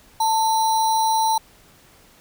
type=tone with sample-and-hold; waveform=sine; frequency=887 Hz; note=A5; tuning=14 cents sharp; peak=-16 dBFS; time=0.2-1.38 s; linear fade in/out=5 ms; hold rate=4900 Hz; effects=pink hiss -52 dBFS RMS until 2.2 s